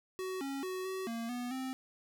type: tone with pitch steps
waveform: square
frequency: 374.2 / 274.5 / 372 / 378 / 230.4 / 244.9 / 261 Hz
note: F#4 / C#4 / F#4 / F#4 / A#3 / B3 / C4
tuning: +20 / -17 / +9 / +37 / -20 / -14 / -4 cents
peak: -37 dBFS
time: 0.19-1.73 s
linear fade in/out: 0 ms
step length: 220 ms
effects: none